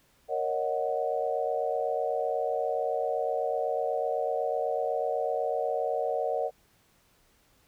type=chord; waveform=sine; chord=D# minor seventh; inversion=second; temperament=equal; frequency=466.2 / 554.4 / 622.3 / 740 Hz; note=A#4 / C#5 / D#5 / F#5; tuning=0 / 0 / 0 / 0 cents; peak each=-32 dBFS; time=0.28-6.51 s; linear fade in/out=50 ms; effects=pink hiss -65 dBFS RMS until 7.67 s